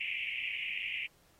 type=band-pass noise; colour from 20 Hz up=pink; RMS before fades=-37 dBFS; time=0-1.07 s; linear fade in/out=10 ms; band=2100 to 2900 Hz; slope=96 dB/octave; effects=pink hiss -67 dBFS RMS until 1.39 s + AAC 48 kbps